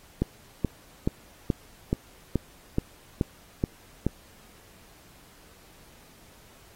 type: click train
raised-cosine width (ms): 3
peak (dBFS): -10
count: 10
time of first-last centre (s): 0.22-4.066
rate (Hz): 2.34
effects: pink hiss -55 dBFS RMS until 6.75 s + AAC 48 kbps

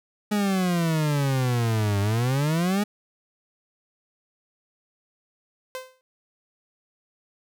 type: exponential two-way sweep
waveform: 40% pulse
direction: down then up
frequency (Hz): 211.6 to 98.9 to 211.6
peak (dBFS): -20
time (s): 0.31-2.84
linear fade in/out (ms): 10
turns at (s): 2
type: tone with exponential decay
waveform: sawtooth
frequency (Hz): 516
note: C5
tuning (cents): -24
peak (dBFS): -25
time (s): 5.75-6.01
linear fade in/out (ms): 0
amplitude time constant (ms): 55
effects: none

